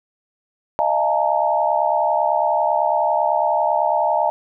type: tone cluster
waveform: sine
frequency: 615 / 683 / 851 / 921 Hz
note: D#5 / F5 / G#5 / A#5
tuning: -20 / -39 / +42 / -21 cents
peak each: -21 dBFS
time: 0.79-4.3 s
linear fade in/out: 0 ms
effects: none